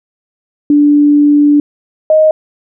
sine tone pair in turn, 292.3 / 624 Hz, D4 / D#5, -8 / +5 cents, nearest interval octave + minor second, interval 1313 cents, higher second, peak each -4 dBFS, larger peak neither, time 0.7-1.6 / 2.1-2.31 s, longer first, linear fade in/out 2 ms, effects none

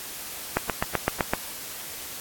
click train, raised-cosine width 0.5 ms, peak -6 dBFS, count 7, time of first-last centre 0.57-1.335 s, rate 7.84 Hz, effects white hiss -37 dBFS RMS until 2.2 s + AAC 64 kbps

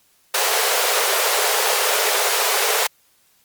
pink high-pass noise, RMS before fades -19 dBFS, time 0.34-2.87 s, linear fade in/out 5 ms, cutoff 400 Hz, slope 96 dB/octave, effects white hiss -59 dBFS RMS until 3.44 s + Opus 48 kbps

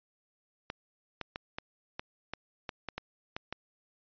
clicks, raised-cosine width 0.3 ms, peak -20 dBFS, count 11, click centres 0.701 / 1.213 / 1.359 / 1.585 / 1.995 / 2.336 / 2.692 / 2.887 / 2.98 / 3.365 / 3.526 s, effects resampled to 11025 Hz

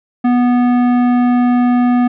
triangle tone with tanh clipping, 245.3 Hz, B3, 12 cents flat, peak -11 dBFS, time 0.24-2.08 s, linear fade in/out 10 ms, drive 18 dB, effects none

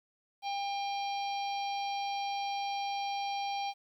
harmonic tone with a mistuned harmonic, 800 Hz, G5, 35 cents sharp, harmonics 1 / 3 / 4 / 5 / 6 / 7, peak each -33 / -43 / -45 / -47 / -49 / -50 dBFS, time 0.42-3.74 s, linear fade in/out 50 ms, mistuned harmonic 6, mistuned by -75 cents, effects 11-bit

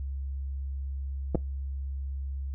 clicks, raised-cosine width 2 ms, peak -13 dBFS, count 2, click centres 1.348 / 1.354 s, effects noise-tail reverb RT60 0.2 s tail -23 dB re dry + added 68 Hz sine -31 dBFS peak until 2.54 s

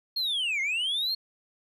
sine linear two-way sweep, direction down then up, 4323 to 2079 to 4323 Hz, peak -23 dBFS, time 0.16-1.15 s, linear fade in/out 10 ms, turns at 0.61 s, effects tanh soft clip ceiling -25 dBFS

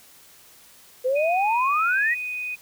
sine exponential sweep, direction up, 493.9 to 1975.5 Hz, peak -19 dBFS, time 1.04-2.15 s, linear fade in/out 20 ms
sine tone, 2489 Hz, D#7, in tune, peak -27 dBFS, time 1.15-2.56 s, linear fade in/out 20 ms
effects white hiss -51 dBFS RMS until 2.61 s

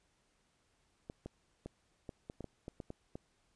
clicks, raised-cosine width 2 ms, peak -30 dBFS, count 11, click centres 1.099 / 1.26 / 1.66 / 2.092 / 2.299 / 2.407 / 2.443 / 2.681 / 2.802 / 2.904 / 3.155 s, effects pink hiss -75 dBFS RMS until 3.55 s + resampled to 22050 Hz

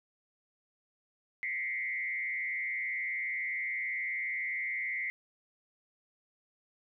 sine tone with frequency modulation, 2085 Hz, C7, 7 cents flat, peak -32 dBFS, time 1.43-5.1 s, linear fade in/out 0 ms, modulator 119 Hz, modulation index 1, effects none

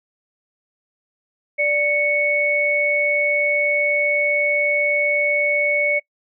sine tone pair together, 587.3 / 2216 Hz, D5 / C#7, 0 / -1 cents, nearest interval octave + major seventh, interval 2299 cents, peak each -21 / -17 dBFS, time 1.58-6 s, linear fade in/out 20 ms, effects noise-tail reverb RT60 0.1 s tail -25 dB re dry

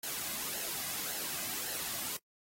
white noise with flanger, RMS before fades -38 dBFS, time 0.03-2.17 s, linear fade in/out 5 ms, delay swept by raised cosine 0.83 to 2.23 ms, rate 1.8 Hz, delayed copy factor -0.55, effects noise-tail reverb RT60 0.1 s tail -24 dB re dry + AAC 48 kbps

